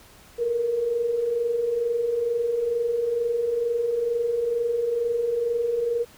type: tone pair together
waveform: sine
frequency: 451 / 473.2 Hz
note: A4 / A#4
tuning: +43 / +26 cents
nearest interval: minor second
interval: 83 cents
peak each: -31 / -22 dBFS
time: 0.38-6.05 s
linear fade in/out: 20 ms
effects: pink hiss -51 dBFS RMS until 6.17 s